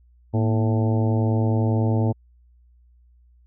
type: harmonic tone with a mistuned harmonic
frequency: 110 Hz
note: A2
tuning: in tune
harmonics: 1 / 2 / 3 / 4 / 5 / 6 / 7 / 8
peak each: -19 / -25 / -29 / -31 / -33 / -35 / -36 / -37 dBFS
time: 0.33-2.13 s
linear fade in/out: 20 ms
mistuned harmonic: 2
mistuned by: +93 cents
effects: added 60 Hz sine -52 dBFS peak until 3.46 s